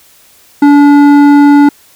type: tone with hard clipping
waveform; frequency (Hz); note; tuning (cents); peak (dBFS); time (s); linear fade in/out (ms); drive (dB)
triangle; 287.7; D4; -36; -3; 0.62-1.69; 5; 14
effects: white hiss -43 dBFS RMS until 1.95 s